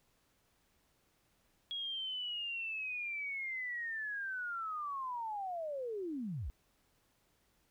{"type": "linear sweep", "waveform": "sine", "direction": "down", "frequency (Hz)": [3319, 47.78], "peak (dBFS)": -37, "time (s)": [1.71, 6.5], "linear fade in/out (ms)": 0, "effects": ["pink hiss -74 dBFS RMS until 7.7 s"]}